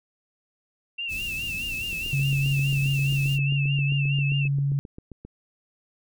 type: tone with vibrato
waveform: sine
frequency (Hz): 2700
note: E7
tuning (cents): +41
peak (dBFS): -28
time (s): 0.98-4.48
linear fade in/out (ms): 10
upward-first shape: sine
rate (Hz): 4.8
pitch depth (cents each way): 72
type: band-stop noise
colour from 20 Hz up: pink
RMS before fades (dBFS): -38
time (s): 1.08-3.39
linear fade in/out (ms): 50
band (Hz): 220 to 4600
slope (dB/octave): 12
type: click train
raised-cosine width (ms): 3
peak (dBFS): -27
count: 26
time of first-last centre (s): 1.93-5.25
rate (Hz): 7.53
type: tone with pitch glide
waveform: sine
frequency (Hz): 138.59 to 140.2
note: C#3 to C#3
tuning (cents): 0 to +20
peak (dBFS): -21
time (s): 2.13-4.79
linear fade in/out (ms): 0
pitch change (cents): +20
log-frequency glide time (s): 3.32-3.54
effects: none